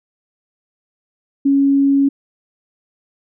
sine tone, 277.2 Hz, C#4, in tune, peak -10 dBFS, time 1.45-2.09 s, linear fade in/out 10 ms, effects none

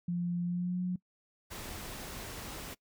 sine tone with pitch glide, 174.61 to 180.98 Hz, F3 to F#3, 0 to -38 cents, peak -30 dBFS, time 0.08-0.96 s, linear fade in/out 5 ms, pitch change +62 cents, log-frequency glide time 0.44-0.81 s
pink noise, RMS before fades -43 dBFS, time 1.5-2.75 s, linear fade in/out 20 ms
effects noise-tail reverb RT60 0.1 s tail -22 dB re dry

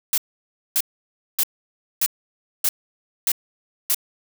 blue noise bursts, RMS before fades -19 dBFS, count 7, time 0.13-3.946 s, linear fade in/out 2 ms, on 48 ms, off 580 ms, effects none

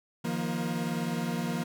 40% pulse chord, Eb suspended second, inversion none, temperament equal with one note detuned, 155.56 / 174.61 / 236.2 Hz, Eb3 / F3 / Bb3, 0 / 0 / +23 cents, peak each -36 / -32 / -32 dBFS, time 0.24-1.64 s, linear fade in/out 10 ms, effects none

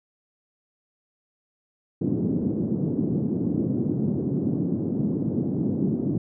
white band-pass noise, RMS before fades -25 dBFS, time 2.01-6.18 s, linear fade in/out 5 ms, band 130 to 300 Hz, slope 24 dB/octave, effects none

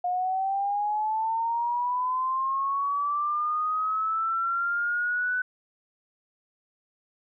sine linear sweep, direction up, 712 to 1501 Hz, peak -24 dBFS, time 0.04-5.42 s, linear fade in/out 5 ms, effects none

